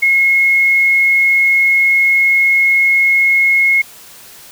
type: tone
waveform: sine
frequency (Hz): 2166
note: C#7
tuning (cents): -41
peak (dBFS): -8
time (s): 0.02-3.82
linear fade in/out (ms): 10
effects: white hiss -38 dBFS RMS until 4.51 s